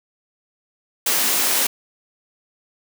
white high-pass noise, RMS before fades -19 dBFS, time 1.06-1.67 s, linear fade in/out 5 ms, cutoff 200 Hz, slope 24 dB/octave, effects none

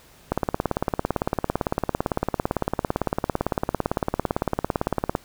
click train, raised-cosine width 1 ms, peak -7 dBFS, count 87, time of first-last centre 0.32-5.151 s, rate 17.8 Hz, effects pink hiss -52 dBFS RMS until 5.24 s

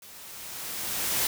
white noise with level ramp, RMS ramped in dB -48 to -25 dBFS, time 0.02-1.27 s, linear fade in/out 2 ms, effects none

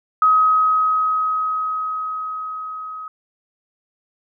sine tone with level ramp, 1267 Hz, D#6, 31 cents sharp, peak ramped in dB -10 to -29 dBFS, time 0.22-3.08 s, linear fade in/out 2 ms, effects none

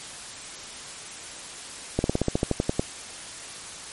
slowing click train, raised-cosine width 2 ms, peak -8 dBFS, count 12, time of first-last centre 1.99-2.795 s, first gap 51 ms, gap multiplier 1.07, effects white hiss -39 dBFS RMS until 3.92 s + MP3 48 kbps

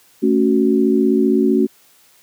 sine chord, F# minor, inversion first, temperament just, 222 / 277.5 / 370 Hz, A3 / C#4 / F#4, +16 / +2 / 0 cents, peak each -16 dBFS, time 0.22-1.67 s, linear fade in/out 20 ms, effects white hiss -52 dBFS RMS until 2.22 s + high-pass 100 Hz 12 dB/octave

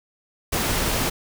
pink noise, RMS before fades -23 dBFS, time 0.52-1.1 s, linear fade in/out 10 ms, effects none

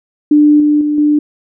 sine tone with level steps, 297.3 Hz, D4, 21 cents sharp, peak -4 / -7 / -11 / -7 dBFS, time 0.31-1.19 s, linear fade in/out 5 ms, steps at 0.6 / 0.81 / 0.98 s, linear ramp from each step 2 ms, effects none

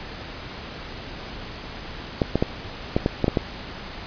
clicks, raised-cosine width 2 ms, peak -5 dBFS, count 8, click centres 2.218 / 2.356 / 2.425 / 2.965 / 3.061 / 3.243 / 3.281 / 3.372 s, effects pink hiss -36 dBFS RMS until 4.06 s + resampled to 11025 Hz

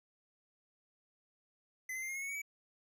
square tone with pitch steps, 2031 / 2065 / 2100 / 2136 / 2172 / 2208 / 2246 / 2284 Hz, B6 / C7 / C7 / C7 / C#7 / C#7 / C#7 / D7, +48 / -23 / +6 / +35 / -36 / -7 / +22 / -49 cents, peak -39 dBFS, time 1.89-2.418 s, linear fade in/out 5 ms, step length 66 ms, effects none

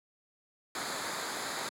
pink noise with comb filter, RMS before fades -36 dBFS, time 0.75-1.69 s, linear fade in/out 2 ms, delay 0.35 ms, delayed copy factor -0.65, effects high-pass 200 Hz 12 dB/octave + low-pass 10000 Hz 12 dB/octave

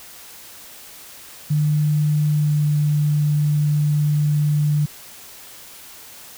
sine tone with pitch glide, 150.1 to 148.55 Hz, D3 to D3, +38 to +20 cents, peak -15 dBFS, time 1.5-4.86 s, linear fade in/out 10 ms, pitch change -18 cents, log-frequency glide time 2.28-2.66 s, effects white hiss -41 dBFS RMS until 6.37 s

